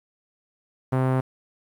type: tone with low-pass filter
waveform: sawtooth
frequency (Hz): 130.2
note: C3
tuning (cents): -8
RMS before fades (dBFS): -22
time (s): 0.92-1.21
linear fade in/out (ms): 10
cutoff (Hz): 1200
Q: 1
effects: 9-bit